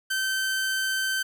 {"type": "tone", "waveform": "sawtooth", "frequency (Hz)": 1545, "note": "G6", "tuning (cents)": -26, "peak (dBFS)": -21, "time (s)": [0.1, 1.23], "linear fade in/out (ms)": 10, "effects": []}